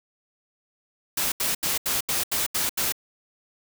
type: noise bursts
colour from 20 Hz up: white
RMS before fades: -25 dBFS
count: 8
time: 1.17-2.923 s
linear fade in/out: 5 ms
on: 150 ms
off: 79 ms
effects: none